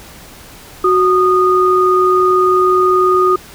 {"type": "tone pair together", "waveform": "sine", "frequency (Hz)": [369.2, 1231], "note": ["F#4", "D#6"], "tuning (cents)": [-4, -19], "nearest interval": "octave + major sixth", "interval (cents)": 2085, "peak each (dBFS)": -11, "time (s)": [0.84, 3.36], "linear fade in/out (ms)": 5, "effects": ["pink hiss -37 dBFS RMS until 3.54 s"]}